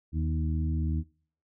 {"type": "harmonic tone with a mistuned harmonic", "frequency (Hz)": 78.6, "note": "D#2", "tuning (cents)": 18, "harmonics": [1, 2, 3, 4], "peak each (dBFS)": [-27, -33, -37, -39], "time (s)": [0.12, 1.04], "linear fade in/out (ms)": 50, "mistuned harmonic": 3, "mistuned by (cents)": 18, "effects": ["noise-tail reverb RT60 0.5 s tail -22 dB re dry"]}